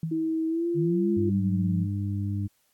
sine tone with exponential decay, 161.4 Hz, E3, 36 cents flat, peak -24 dBFS, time 0.03-0.37 s, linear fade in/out 2 ms, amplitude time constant 73 ms
sine tone with pitch glide, 321.5 to 342.6 Hz, E4 to F4, -43 to -33 cents, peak -24 dBFS, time 0.11-1.3 s, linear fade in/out 10 ms, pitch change +110 cents, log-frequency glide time 0.48-0.67 s
sine exponential two-way sweep, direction up then down, 146.83 to 206.8 to 170.7 Hz, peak -24 dBFS, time 0.74-1.87 s, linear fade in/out 50 ms, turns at 1.1 s
harmonic tone, 100.2 Hz, G2, 38 cents sharp, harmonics 1 / 2 / 3, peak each -27 / -33 / -37 dBFS, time 1.16-2.48 s, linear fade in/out 20 ms
effects white hiss -69 dBFS RMS until 2.73 s + AAC 64 kbps

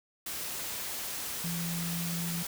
sine tone in noise, 170 Hz, F3, 46 cents flat, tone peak -33 dBFS, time 1.44-2.43 s, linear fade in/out 5 ms, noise white, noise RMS -37 dBFS, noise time 0.26-2.47 s, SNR +1 dB, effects none

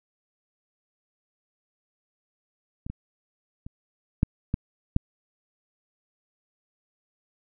clicks, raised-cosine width 5 ms, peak -22 / -21 / -26 / -7 / -12 / -7 dBFS, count 6, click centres 2.865 / 2.9 / 3.665 / 4.231 / 4.541 / 4.964 s, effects none

